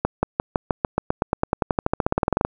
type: accelerating click train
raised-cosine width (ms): 1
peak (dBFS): -4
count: 27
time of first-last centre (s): 0.05-2.45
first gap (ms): 180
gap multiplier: 0.94
effects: none